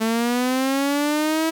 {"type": "linear sweep", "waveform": "sawtooth", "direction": "up", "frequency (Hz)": [220, 325.6], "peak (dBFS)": -15, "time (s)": [0, 1.51], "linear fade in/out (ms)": 20, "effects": ["8-bit"]}